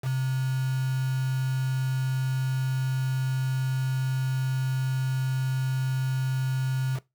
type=tone with quantisation; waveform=sine; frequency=131.1 Hz; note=C3; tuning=4 cents sharp; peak=-24 dBFS; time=0.02-7 s; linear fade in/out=50 ms; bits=6; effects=noise-tail reverb RT60 0.2 s tail -19 dB re dry